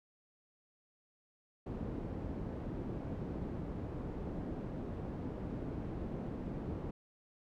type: low-pass noise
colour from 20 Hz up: white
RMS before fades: -41 dBFS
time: 1.66-6.91 s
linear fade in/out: 5 ms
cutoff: 290 Hz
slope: 12 dB/octave
effects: none